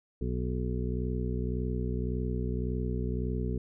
harmonic tone, 61.8 Hz, B1, 2 cents sharp, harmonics 1 / 2 / 3 / 4 / 6 / 7, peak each -32 / -35 / -37 / -38 / -40 / -40 dBFS, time 0.21-3.58 s, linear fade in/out 5 ms, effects none

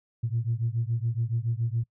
sine beating tone pair, 113 / 120.1 Hz, A2 / B2, +47 / -48 cents, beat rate 7.1 Hz, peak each -27 / -28 dBFS, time 0.23-1.84 s, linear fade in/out 10 ms, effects noise-tail reverb RT60 0.1 s tail -25 dB re dry + tanh soft clip ceiling -18 dBFS

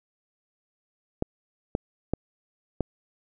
clicks, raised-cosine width 2 ms, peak -11 dBFS, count 4, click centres 1.224 / 1.751 / 2.136 / 2.807 s, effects none

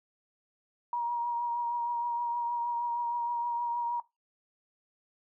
sine tone with vibrato, 950 Hz, A#5, 33 cents sharp, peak -28 dBFS, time 0.93-4 s, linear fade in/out 2 ms, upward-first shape triangle, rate 6.4 Hz, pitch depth 23 cents each way, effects noise-tail reverb RT60 0.2 s tail -19 dB re dry

